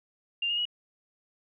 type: tone with pitch steps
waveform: sine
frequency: 2794 / 2851 / 2909 Hz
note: F7 / F7 / F#7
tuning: 0 / +35 / -30 cents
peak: -26 dBFS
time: 0.42-0.654 s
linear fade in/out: 5 ms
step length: 78 ms
effects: none